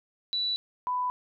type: tone pair in turn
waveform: sine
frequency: 3951 / 995.8 Hz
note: B7 / B5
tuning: 0 / +14 cents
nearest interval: 2 octaves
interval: 2386 cents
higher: first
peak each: -26 dBFS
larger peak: neither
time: 0.33-0.56 / 0.87-1.1 s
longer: neither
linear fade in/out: 0 ms
effects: none